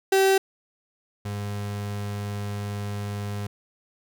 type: tone pair in turn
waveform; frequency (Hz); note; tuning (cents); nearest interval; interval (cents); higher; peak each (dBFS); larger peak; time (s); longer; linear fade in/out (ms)
35% pulse; 385.9 / 102.21; G4 / G#2; -27 / -27; octave + major seventh; 2300; first; -15 / -27; first; 0.12-0.38 / 1.25-3.47; second; 5
effects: none